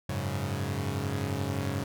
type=chord; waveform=sawtooth; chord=F# suspended second; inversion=none; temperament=equal; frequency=92.5 / 103.83 / 138.59 Hz; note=F#2 / G#2 / C#3; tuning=0 / 0 / 0 cents; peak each=-30 dBFS; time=0.09-1.84 s; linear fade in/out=5 ms; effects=none